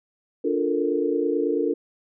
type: chord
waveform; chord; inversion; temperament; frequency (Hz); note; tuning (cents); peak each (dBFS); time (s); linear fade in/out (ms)
sine; Bb major seventh; first; just; 291.4 / 349.6 / 437 / 466.2; D4 / F4 / A4 / Bb4; -13 / +2 / -12 / 0; -26; 0.44-1.74; 10
effects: none